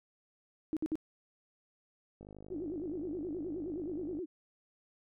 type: tone bursts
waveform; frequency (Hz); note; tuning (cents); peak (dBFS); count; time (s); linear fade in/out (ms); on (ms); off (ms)
sine; 313.2; D#4; +11; -30; 3; 0.73-0.955; 0; 37; 57
type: click train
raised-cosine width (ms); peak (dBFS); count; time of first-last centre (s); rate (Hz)
2; -37; 102; 2.21-4.19; 51
type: tone with vibrato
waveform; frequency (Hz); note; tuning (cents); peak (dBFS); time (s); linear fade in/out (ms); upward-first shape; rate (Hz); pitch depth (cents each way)
sine; 328.1; E4; -8; -36; 2.5-4.26; 20; sine; 9.5; 240
effects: none